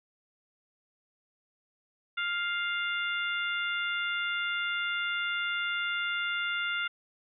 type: harmonic tone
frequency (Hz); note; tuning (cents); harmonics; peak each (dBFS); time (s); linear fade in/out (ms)
700; F5; +4; 2 / 3 / 4 / 5; -31 / -35 / -37 / -39; 2.17-6.88; 10
effects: none